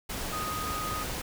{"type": "tone in noise", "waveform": "sine", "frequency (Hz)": 1244.5, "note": "D#6", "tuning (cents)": 0, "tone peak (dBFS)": -33, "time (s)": [0.32, 1.04], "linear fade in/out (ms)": 10, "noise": "pink", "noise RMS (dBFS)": -35, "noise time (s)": [0.09, 1.22], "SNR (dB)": -1, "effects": []}